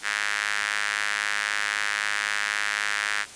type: tone with high-pass filter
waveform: sawtooth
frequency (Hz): 103.83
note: G#2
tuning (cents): 0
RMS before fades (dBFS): -27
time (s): 0.02-3.26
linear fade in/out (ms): 50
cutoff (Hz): 1700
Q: 3
effects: white hiss -43 dBFS RMS until 3.35 s + resampled to 22050 Hz